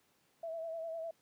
sine tone with vibrato, 656 Hz, E5, 9 cents flat, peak -38 dBFS, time 0.43-1.11 s, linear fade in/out 5 ms, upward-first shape sine, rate 9.9 Hz, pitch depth 40 cents each way, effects pink hiss -72 dBFS RMS until 1.21 s + high-pass 150 Hz 12 dB/octave

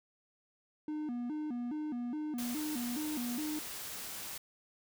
triangle tone with vibrato, 271.2 Hz, C#4, 38 cents flat, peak -33 dBFS, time 0.88-3.59 s, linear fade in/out 2 ms, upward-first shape square, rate 2.4 Hz, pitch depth 200 cents each way
white noise, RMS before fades -43 dBFS, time 2.38-4.38 s, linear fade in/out 5 ms
effects none

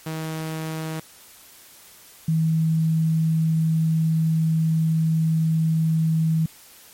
sawtooth / sine tone pair in turn, 158.9 / 160.56 Hz, D#3 / E3, +37 / -45 cents, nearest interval unison, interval 18 cents, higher second, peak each -23 / -17 dBFS, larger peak second, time 0.06-1 / 2.28-6.46 s, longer second, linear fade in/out 5 ms, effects white hiss -48 dBFS RMS until 6.93 s + MP3 64 kbps

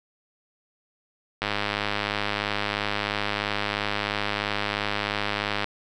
click train, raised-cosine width 0.3 ms, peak -9 dBFS, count 436, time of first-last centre 1.42-5.643 s, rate 103 Hz, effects none

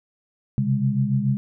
sine tone cluster, 130 / 137 / 203.9 Hz, C3 / C#3 / G#3, -11 / -20 / -32 cents, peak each -23 dBFS, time 0.58-1.37 s, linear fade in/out 0 ms, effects none

